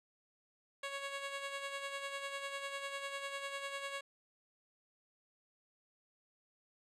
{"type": "tone with tremolo", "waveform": "10% pulse", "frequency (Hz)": 555, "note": "C#5", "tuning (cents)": 2, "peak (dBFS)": -30, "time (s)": [0.83, 4.01], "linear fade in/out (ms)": 5, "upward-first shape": "sine", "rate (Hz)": 10, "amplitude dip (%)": 50, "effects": ["low-pass 8000 Hz 12 dB/octave"]}